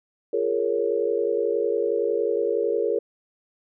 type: chord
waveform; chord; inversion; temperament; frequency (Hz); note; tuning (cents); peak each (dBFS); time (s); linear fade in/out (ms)
sine; Bb minor seventh; second; equal; 349.2 / 415.3 / 466.2 / 554.4; F4 / Ab4 / Bb4 / Db5; 0 / 0 / 0 / 0; -30 / -25 / -24 / -29; 0.33-2.99; 5
effects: none